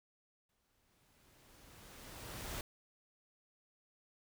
pink noise with exponential growth, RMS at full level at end -42 dBFS, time 0.49-2.61 s, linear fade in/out 2 ms, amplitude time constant 460 ms, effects none

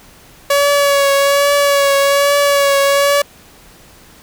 sawtooth tone with vibrato, 564 Hz, C#5, 30 cents sharp, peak -6 dBFS, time 0.5-3.22 s, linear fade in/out 5 ms, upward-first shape triangle, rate 1.2 Hz, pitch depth 28 cents each way, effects pink hiss -43 dBFS RMS until 4.22 s

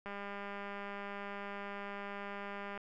click train, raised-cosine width 0.5 ms, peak -29 dBFS, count 547, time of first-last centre 0.06-2.776 s, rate 201 Hz, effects none

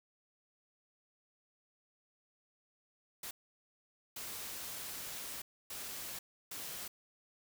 white noise bursts at uneven times, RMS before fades -44 dBFS, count 4, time 3.23-3.31 / 4.16-5.42 / 5.7-6.19 / 6.51-6.88 s, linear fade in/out 5 ms, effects none

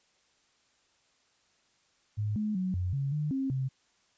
sine tone with pitch steps, 105.2 / 212.5 / 185.4 / 90.6 / 138.1 / 150 / 268 / 132.2 Hz, G#2 / G#3 / F#3 / F#2 / C#3 / D3 / C4 / C3, +23 / +40 / +4 / -36 / -6 / +37 / +42 / +18 cents, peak -28 dBFS, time 2.17-3.69 s, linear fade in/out 20 ms, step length 190 ms, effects white hiss -69 dBFS RMS until 4.17 s + resampled to 16000 Hz

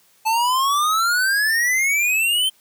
square exponential sweep, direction up, 869 to 3136 Hz, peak -17 dBFS, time 0.25-2.5 s, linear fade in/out 20 ms, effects white hiss -57 dBFS RMS until 2.6 s + high-pass 100 Hz 12 dB/octave

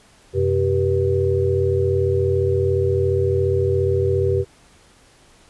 sine tone cluster, 91.9 / 129.2 / 389.6 / 483.9 Hz, F#2 / C3 / G4 / B4, -11 / -21 / -11 / -35 cents, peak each -21 / -25 / -19 / -23 dBFS, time 0.33-4.45 s, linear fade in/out 50 ms, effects pink hiss -52 dBFS RMS until 5.49 s + resampled to 24000 Hz

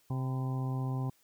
harmonic tone with a mistuned harmonic, 130.81 Hz, C3, in tune, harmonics 1 / 2 / 3 / 4 / 5 / 6 / 7 / 8, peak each -31 / -40 / -47 / -52 / -53 / -47 / -52 / -48 dBFS, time 0.1-1.1 s, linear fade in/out 5 ms, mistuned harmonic 8, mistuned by -52 cents, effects white hiss -68 dBFS RMS until 1.23 s

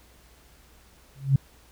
sine tone with exponential growth, 136.5 Hz, C#3, 26 cents flat, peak -12 dBFS, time 1.15-1.36 s, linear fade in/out 5 ms, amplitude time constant 44 ms, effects added 60 Hz sine -57 dBFS peak until 1.71 s + pink hiss -57 dBFS RMS until 1.71 s

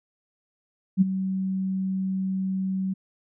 sine tone with ADSR envelope, 189.9 Hz, F#3, 45 cents sharp, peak -12 dBFS, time 0.97-2.94 s, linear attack 43 ms, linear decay 20 ms, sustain -12 dB, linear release 14 ms, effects none

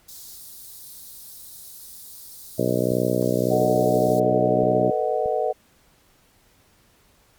white high-pass noise, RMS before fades -41 dBFS, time 0.08-4.2 s, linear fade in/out 10 ms, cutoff 3800 Hz, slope 48 dB/octave
harmonic tone, 61.74 Hz, B1, in tune, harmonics 2 / 3 / 4 / 5 / 6 / 7 / 8 / 9 / 10, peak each -28 / -28 / -28 / -28 / -28 / -28 / -28 / -28 / -28 dBFS, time 2.58-4.91 s, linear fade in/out 10 ms
clicks, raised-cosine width 5 ms, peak -28 / -35 / -31 / -31 / -28 / -27 dBFS, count 6, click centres 2.914 / 3.755 / 4.091 / 4.322 / 4.633 / 5.259 s
sine chord, B dominant seventh, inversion third, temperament just, 444.5 / 493.9 / 617.4 / 740.8 Hz, A4 / B4 / D#5 / F#5, +18 / 0 / -14 / +2 cents, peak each -26 dBFS, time 3.5-5.53 s, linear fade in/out 20 ms
effects pink hiss -59 dBFS RMS until 7.38 s + Opus 48 kbps

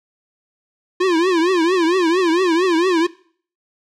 square tone with vibrato, 349.2 Hz, F4, in tune, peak -14 dBFS, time 1-3.07 s, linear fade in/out 10 ms, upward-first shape triangle, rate 4.4 Hz, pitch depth 180 cents each way, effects noise-tail reverb RT60 0.5 s tail -20 dB re dry + low-pass 5000 Hz 12 dB/octave

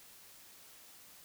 silence, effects white hiss -57 dBFS RMS until 1.24 s

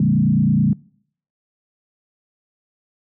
sine tone with frequency modulation, 176.4 Hz, F3, 18 cents sharp, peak -12 dBFS, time 0-0.73 s, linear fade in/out 2 ms, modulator 29.4 Hz, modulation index 1.8, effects noise-tail reverb RT60 0.6 s tail -24 dB re dry + high-pass 100 Hz 12 dB/octave

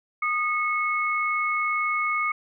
sine tone pair together, 1229 / 2191 Hz, D#6 / C#7, -22 / -21 cents, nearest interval minor seventh, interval 1001 cents, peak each -25 / -25 dBFS, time 0.22-2.32 s, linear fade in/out 5 ms, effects none

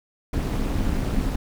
brown noise with amplitude modulation, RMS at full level -20 dBFS, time 0.33-1.36 s, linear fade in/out 5 ms, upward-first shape sine, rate 233 Hz, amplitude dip 80%, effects none

